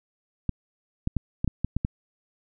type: clicks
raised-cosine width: 5 ms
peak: -12 dBFS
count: 8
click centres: 0.493 / 1.074 / 1.167 / 1.445 / 1.477 / 1.646 / 1.766 / 1.849 s
effects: none